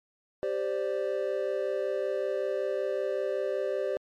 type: chord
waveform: triangle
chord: G suspended fourth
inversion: none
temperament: just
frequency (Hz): 392 / 522.7 / 588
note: G4 / C5 / D5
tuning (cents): 0 / -2 / +2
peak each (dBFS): -30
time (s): 0.43-3.97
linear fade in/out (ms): 0
effects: MP3 64 kbps